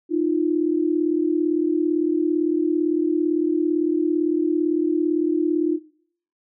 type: tone pair together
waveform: sine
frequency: 308.7 / 346.5 Hz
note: D#4 / F4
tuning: -14 / -14 cents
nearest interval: major second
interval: 200 cents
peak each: -21 dBFS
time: 0.09-5.79 s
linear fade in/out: 50 ms
effects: noise-tail reverb RT60 0.6 s tail -19 dB re dry